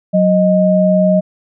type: tone pair together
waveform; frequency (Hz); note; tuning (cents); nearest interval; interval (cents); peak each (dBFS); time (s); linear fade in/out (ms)
sine; 185 / 621.9; F#3 / D#5; 0 / -1; octave + major sixth; 2099; -11; 0.13-1.21; 20
effects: none